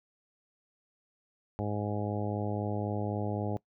harmonic tone, 103.9 Hz, G#2, 1 cent sharp, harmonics 1 / 2 / 3 / 4 / 5 / 6 / 7 / 8, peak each -34 / -37 / -39 / -40 / -41 / -42 / -42 / -43 dBFS, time 1.59-3.57 s, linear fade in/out 0 ms, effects noise-tail reverb RT60 0.1 s tail -21 dB re dry

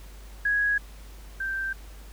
sine tone pair in turn, 1661.2 / 1568 Hz, G#6 / G6, 0 / 0 cents, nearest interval minor second, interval 100 cents, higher first, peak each -21 / -27 dBFS, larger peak first, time 0.45-0.78 / 1.4-1.73 s, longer neither, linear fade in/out 5 ms, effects added 50 Hz sine -42 dBFS peak until 2.12 s + pink hiss -52 dBFS RMS until 2.12 s

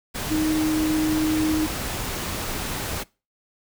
sine tone in noise, 311.1 Hz, D#4, in tune, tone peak -20 dBFS, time 0.3-1.67 s, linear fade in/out 20 ms, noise pink, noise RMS -29 dBFS, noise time 0.14-3.04 s, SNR +6 dB, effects noise-tail reverb RT60 0.3 s tail -23 dB re dry

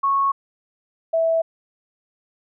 sine tone pair in turn, 1102 / 655.3 Hz, C#6 / E5, -11 / -10 cents, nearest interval major sixth, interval 899 cents, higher first, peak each -16 dBFS, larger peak neither, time 0.03-0.32 / 1.13-1.42 s, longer neither, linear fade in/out 10 ms, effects none

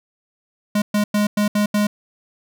square tone bursts at uneven times, 207.7 Hz, G#3, in tune, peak -16 dBFS, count 6, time 0.75-0.82 / 0.94-1.04 / 1.14-1.27 / 1.37-1.48 / 1.55-1.66 / 1.74-1.87 s, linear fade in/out 5 ms, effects none

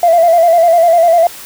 sine tone with vibrato, 677 Hz, E5, 46 cents sharp, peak -4 dBFS, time 0.03-1.27 s, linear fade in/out 2 ms, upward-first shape square, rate 10 Hz, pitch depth 50 cents each way, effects tanh soft clip ceiling -1 dBFS + white hiss -31 dBFS RMS until 1.45 s

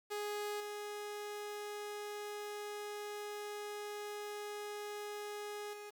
sawtooth tone with level steps, 415.3 Hz, G#4, in tune, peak -34 / -38 / -43 dBFS, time 0.1-5.91 s, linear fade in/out 20 ms, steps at 0.6 / 5.73 s, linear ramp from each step 5 ms, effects 10-bit

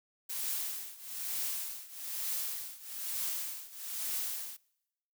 blue noise with tremolo, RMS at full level -34 dBFS, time 0.29-4.57 s, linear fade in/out 10 ms, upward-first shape triangle, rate 1.1 Hz, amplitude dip 90%, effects noise-tail reverb RT60 0.9 s tail -25 dB re dry

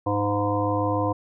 harmonic tone with a mistuned harmonic, 102.5 Hz, G#2, 22 cents flat, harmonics 1 / 3 / 5 / 7 / 9 / 10, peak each -27 / -27 / -27 / -30 / -31 / -29 dBFS, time 0.06-1.13 s, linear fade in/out 10 ms, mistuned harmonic 9, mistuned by +29 cents, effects none

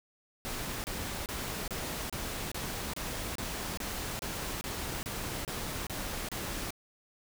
pink noise bursts, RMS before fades -37 dBFS, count 15, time 0.45-6.706 s, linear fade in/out 0 ms, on 390 ms, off 29 ms, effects none

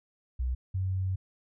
sine tone pair in turn, 62.6 / 94.17 Hz, B1 / F#2, +24 / +31 cents, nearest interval perfect fifth, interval 707 cents, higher second, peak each -27 dBFS, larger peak neither, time 0.39-0.55 / 0.74-1.16 s, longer second, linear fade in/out 10 ms, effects none

